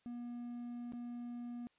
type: tone with dropouts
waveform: triangle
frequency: 240.3 Hz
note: B3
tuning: 47 cents flat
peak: -40 dBFS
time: 0.06-1.67 s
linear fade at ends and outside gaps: 0 ms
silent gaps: 0.922-0.934 s
effects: white hiss -75 dBFS RMS until 1.78 s + resampled to 8000 Hz